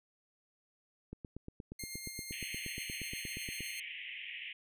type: click train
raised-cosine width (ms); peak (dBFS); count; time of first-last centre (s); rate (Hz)
3; -31; 22; 1.13-3.606; 8.48
type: tone with tremolo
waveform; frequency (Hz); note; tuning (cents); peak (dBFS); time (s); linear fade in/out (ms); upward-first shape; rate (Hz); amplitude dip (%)
10% pulse; 2119; C7; +21; -32; 1.79-3.8; 5; sine; 8.1; 35
type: band-pass noise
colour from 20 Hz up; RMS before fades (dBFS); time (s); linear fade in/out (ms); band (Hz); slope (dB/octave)
white; -45; 2.32-4.53; 5; 1900 to 3100; 96
effects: none